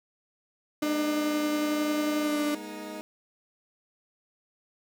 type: tone with pitch glide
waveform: 35% pulse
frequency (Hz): 300 to 296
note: D4 to D4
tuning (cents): +37 to +14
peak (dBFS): -24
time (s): 0.82-2.55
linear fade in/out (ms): 5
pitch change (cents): -23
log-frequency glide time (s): 2.22-2.41
type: chord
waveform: 20% pulse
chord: Ab suspended second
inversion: none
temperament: equal with one note detuned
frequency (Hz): 207.7 / 239.1 / 311.1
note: Ab3 / Bb3 / Eb4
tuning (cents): 0 / +44 / 0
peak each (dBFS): -37 / -40 / -34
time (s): 0.83-3.01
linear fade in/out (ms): 0
effects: none